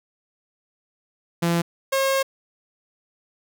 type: tone pair in turn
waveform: sawtooth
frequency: 170 / 539.7 Hz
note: F3 / C#5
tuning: -46 / -46 cents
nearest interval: octave + minor sixth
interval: 2000 cents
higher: second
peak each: -15 dBFS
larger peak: neither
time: 1.42-1.62 / 1.92-2.23 s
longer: second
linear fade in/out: 10 ms
effects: none